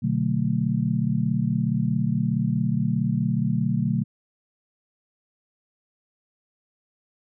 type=chord; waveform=sine; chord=B minor seventh; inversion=none; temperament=just; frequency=123.47 / 148.16 / 185.21 / 222.2 Hz; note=B2 / D3 / F#3 / A3; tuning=0 / +16 / +2 / +17 cents; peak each=-26 dBFS; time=0.02-4.04 s; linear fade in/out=20 ms; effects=none